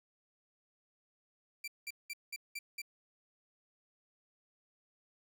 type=tone bursts; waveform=sawtooth; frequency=2349 Hz; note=D7; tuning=in tune; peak=-36 dBFS; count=6; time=1.64-2.818 s; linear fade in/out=5 ms; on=38 ms; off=190 ms; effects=none